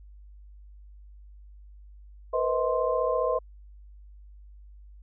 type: tone cluster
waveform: sine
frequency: 472.1 / 507 / 636 / 1048 Hz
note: A#4 / B4 / D#5 / C6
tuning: +22 / +45 / +38 / +2 cents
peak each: -31 / -27 / -28 / -30 dBFS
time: 2.33-3.39 s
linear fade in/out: 10 ms
effects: added 50 Hz sine -46 dBFS peak until 5.02 s